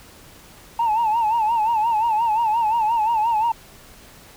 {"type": "tone with vibrato", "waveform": "sine", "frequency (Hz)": 894, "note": "A5", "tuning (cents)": 27, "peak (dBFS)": -15, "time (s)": [0.79, 3.52], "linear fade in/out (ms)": 5, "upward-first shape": "sine", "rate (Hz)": 5.7, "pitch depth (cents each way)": 100, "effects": ["tanh soft clip ceiling -14 dBFS", "pink hiss -46 dBFS RMS until 4.36 s"]}